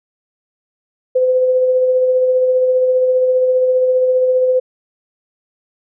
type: tone with tremolo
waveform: sine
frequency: 510 Hz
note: C5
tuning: 44 cents flat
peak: -9 dBFS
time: 1.15-4.6 s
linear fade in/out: 10 ms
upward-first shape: sine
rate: 15 Hz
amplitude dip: 30%
effects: none